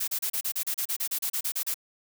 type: noise bursts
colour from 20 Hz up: blue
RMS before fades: -29 dBFS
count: 16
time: 0-1.743 s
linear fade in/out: 10 ms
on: 78 ms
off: 33 ms
effects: none